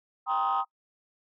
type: chord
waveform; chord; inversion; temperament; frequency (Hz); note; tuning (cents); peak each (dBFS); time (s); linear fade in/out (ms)
sine; C minor seventh; second; just; 784.9 / 941.9 / 1046.5 / 1255.8; G5 / Bb5 / C6 / Eb6; +2 / +18 / 0 / +16; -28 / -30 / -31 / -27; 0.26-0.65; 50
effects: noise-tail reverb RT60 0.1 s tail -25 dB re dry + tanh soft clip ceiling -19 dBFS